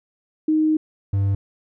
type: tone pair in turn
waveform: sine / triangle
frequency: 311.2 / 98.85 Hz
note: D#4 / G2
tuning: 0 / +15 cents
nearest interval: octave + minor sixth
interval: 1985 cents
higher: first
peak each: -15 dBFS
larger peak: neither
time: 0.48-0.77 / 1.13-1.35 s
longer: first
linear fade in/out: 5 ms
effects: none